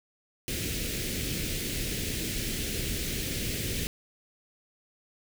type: band-stop noise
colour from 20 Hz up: pink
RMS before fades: -32 dBFS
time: 0.48-3.87 s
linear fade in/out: 0 ms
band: 460 to 2000 Hz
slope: 24 dB/octave
effects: none